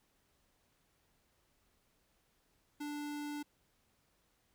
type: tone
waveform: square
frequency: 293.7 Hz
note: D4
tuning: in tune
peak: -40 dBFS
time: 2.8-3.43 s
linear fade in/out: 10 ms
effects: pink hiss -75 dBFS RMS until 4.54 s